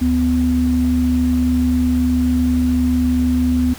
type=tone pair together; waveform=sine; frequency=74.4 / 250.8 Hz; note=D2 / B3; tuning=+23 / +27 cents; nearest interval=octave + major sixth; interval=2104 cents; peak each=-19 / -14 dBFS; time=0.01-3.74 s; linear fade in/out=10 ms; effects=pink hiss -36 dBFS RMS until 3.78 s